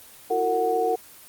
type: tone cluster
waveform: sine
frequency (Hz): 334.6 / 369.1 / 454.9 / 738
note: E4 / F#4 / A#4 / F#5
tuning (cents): +26 / -4 / -42 / -5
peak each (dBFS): -32 / -31 / -23 / -24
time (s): 0.3-0.96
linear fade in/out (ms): 10
effects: white hiss -47 dBFS RMS until 1.28 s + Opus 24 kbps